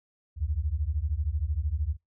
sine beating tone pair, 68.9 / 81.9 Hz, C#2 / E2, -10 / -11 cents, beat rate 13 Hz, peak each -29 dBFS, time 0.36-1.97 s, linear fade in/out 50 ms, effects noise-tail reverb RT60 0.2 s tail -26 dB re dry

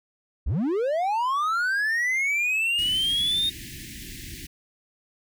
triangle linear sweep, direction up, 41.09 to 3713 Hz, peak -20 dBFS, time 0.46-3.5 s, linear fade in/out 10 ms
pink band-stop noise, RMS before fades -39 dBFS, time 2.78-4.47 s, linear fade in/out 10 ms, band 370 to 1700 Hz, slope 96 dB/octave
effects none

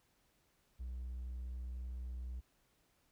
triangle tone, 62 Hz, B1, 7 cents sharp, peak -38 dBFS, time 0.79-2.41 s, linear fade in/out 20 ms, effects tanh soft clip ceiling -35 dBFS + pink hiss -75 dBFS RMS until 3.11 s

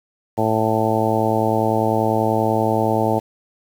harmonic tone, 110.3 Hz, A2, 5 cents sharp, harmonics 1 / 2 / 3 / 4 / 5 / 6 / 7 / 8, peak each -24 / -24 / -24 / -24 / -24 / -24 / -24 / -24 dBFS, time 0.37-3.2 s, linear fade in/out 20 ms, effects 7-bit

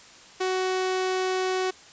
sawtooth tone, 372.8 Hz, F#4, 13 cents sharp, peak -20 dBFS, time 0.4-1.71 s, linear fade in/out 10 ms, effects white hiss -49 dBFS RMS until 1.92 s + resampled to 16000 Hz

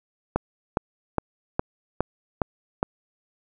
click train, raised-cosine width 1 ms, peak -7 dBFS, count 7, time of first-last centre 0.36-2.829 s, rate 2.43 Hz, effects none

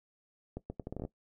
accelerating click train, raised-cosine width 2 ms, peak -25 dBFS, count 10, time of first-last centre 0.57-1.051 s, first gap 130 ms, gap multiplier 0.75, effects noise-tail reverb RT60 0.1 s tail -17 dB re dry

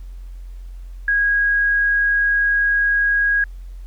sine tone, 1645 Hz, G#6, 17 cents flat, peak -14 dBFS, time 1.08-3.44 s, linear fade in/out 2 ms, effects added 44 Hz sine -31 dBFS peak until 3.86 s + pink hiss -58 dBFS RMS until 3.86 s

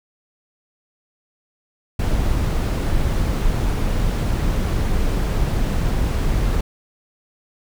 brown noise, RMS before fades -19 dBFS, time 1.99-6.61 s, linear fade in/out 5 ms, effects none

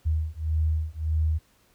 sine beating tone pair, 77.78 / 79.48 Hz, D#2 / D#2, 0 / +37 cents, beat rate 1.7 Hz, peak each -26 dBFS, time 0.05-1.39 s, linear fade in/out 20 ms, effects pink hiss -63 dBFS RMS until 1.74 s

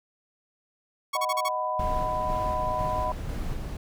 sawtooth tone bursts, 1108.7 Hz, C#6, in tune, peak -22 dBFS, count 5, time 1.13-1.489 s, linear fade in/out 10 ms, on 43 ms, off 36 ms
sine chord, B major, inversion first, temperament equal with one note detuned, 622.3 / 740 / 995.8 Hz, D#5 / F#5 / B5, 0 / 0 / +14 cents, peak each -31 / -33 / -28 dBFS, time 1.15-3.12 s, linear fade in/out 2 ms
brown noise with tremolo, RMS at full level -31 dBFS, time 1.79-3.77 s, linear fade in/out 5 ms, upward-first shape square, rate 2 Hz, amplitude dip 25%
effects none

